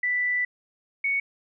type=tone pair in turn; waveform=sine; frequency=1978 / 2224 Hz; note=B6 / C#7; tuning=+2 / +5 cents; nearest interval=major second; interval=203 cents; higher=second; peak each=-22 dBFS; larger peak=neither; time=0.03-0.45 / 1.04-1.2 s; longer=first; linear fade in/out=5 ms; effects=none